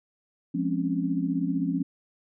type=chord; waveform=sine; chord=Db major seventh; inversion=first; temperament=equal; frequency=174.61 / 207.7 / 261.6 / 277.2 Hz; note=F3 / Ab3 / C4 / Db4; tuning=0 / 0 / 0 / 0 cents; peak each=-29 / -34 / -30 / -28 dBFS; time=0.54-1.83 s; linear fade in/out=10 ms; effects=none